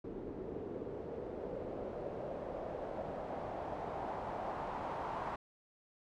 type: noise with low-pass filter sweep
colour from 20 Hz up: white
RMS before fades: -42 dBFS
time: 0.04-5.36 s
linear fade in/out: 5 ms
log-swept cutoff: 380 to 940 Hz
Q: 2.5
effects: none